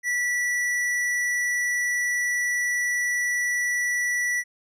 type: tone with hard clipping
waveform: sine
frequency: 1955 Hz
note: B6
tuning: 18 cents flat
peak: -24 dBFS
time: 0.03-4.44 s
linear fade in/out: 50 ms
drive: 10 dB
effects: none